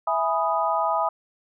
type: chord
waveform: sine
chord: E major seventh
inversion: none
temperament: equal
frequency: 659.3 / 830.6 / 987.8 / 1244.5 Hz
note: E5 / G#5 / B5 / D#6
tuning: 0 / 0 / 0 / 0 cents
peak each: -26 dBFS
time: 0.07-1.09 s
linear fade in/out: 5 ms
effects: none